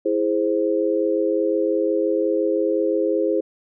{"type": "chord", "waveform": "sine", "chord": "E augmented", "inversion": "none", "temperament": "equal", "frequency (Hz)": [329.6, 415.3, 523.3], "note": ["E4", "G#4", "B#4"], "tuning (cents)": [0, 0, 0], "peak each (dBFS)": -22, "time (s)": [0.05, 3.41], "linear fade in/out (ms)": 10, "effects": []}